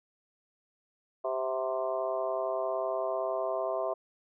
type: harmonic tone with a mistuned harmonic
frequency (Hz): 130.81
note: C3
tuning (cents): 0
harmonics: 3 / 4 / 5 / 6 / 7 / 8 / 9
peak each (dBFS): -37 / -37 / -31 / -44 / -44 / -38 / -47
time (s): 1.24-3.94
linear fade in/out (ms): 10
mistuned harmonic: 6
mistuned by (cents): -75
effects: none

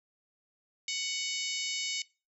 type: harmonic tone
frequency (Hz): 743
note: F#5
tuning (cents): +7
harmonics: 3 / 4 / 5 / 6 / 7 / 8 / 9 / 10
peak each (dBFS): -38 / -39 / -40 / -41 / -41 / -42 / -43 / -43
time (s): 0.88-2.02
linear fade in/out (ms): 2
effects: noise-tail reverb RT60 0.3 s tail -21 dB re dry

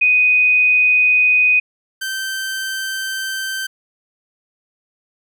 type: tone pair in turn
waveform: sine / sawtooth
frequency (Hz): 2493 / 1552.9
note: D#7 / G6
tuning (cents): +3 / -17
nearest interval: minor sixth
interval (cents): 820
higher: first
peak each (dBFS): -10 / -18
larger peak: first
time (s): 0.01-1.6 / 2.01-3.67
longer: second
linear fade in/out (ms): 10
effects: none

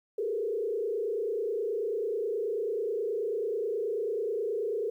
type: tone with frequency modulation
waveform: sine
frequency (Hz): 435.4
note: A4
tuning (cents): -18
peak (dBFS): -28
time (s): 0.18-4.9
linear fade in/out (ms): 5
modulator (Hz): 29.3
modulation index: 1.5
effects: 11-bit

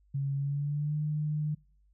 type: tone with pitch glide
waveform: sine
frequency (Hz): 138.59 to 151.13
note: C#3 to D3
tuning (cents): 0 to +50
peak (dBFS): -28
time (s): 0.14-1.55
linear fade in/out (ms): 10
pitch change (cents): +150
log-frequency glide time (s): 0.35-0.98
effects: noise-tail reverb RT60 0.5 s tail -25 dB re dry + added 50 Hz sine -62 dBFS peak until 1.93 s

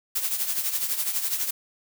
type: noise with tremolo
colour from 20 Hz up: blue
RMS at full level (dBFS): -24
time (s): 0.15-1.51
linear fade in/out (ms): 10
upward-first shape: triangle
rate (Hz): 12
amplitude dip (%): 70
effects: none

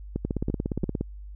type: two click trains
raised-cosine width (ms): 3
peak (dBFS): -14 / -14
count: 3 / 14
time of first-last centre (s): 0.16-0.84 / 0.25-1.01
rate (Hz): 2.94 / 17.1
effects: added 50 Hz sine -38 dBFS peak until 1.35 s

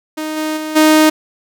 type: tone with level steps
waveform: sawtooth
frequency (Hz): 310.4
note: D#4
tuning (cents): -4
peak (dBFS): -16 / -13 / -17 / -3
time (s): 0.17-1.1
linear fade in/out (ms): 10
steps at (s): 0.36 / 0.56 / 0.75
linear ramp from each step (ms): 20
effects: none

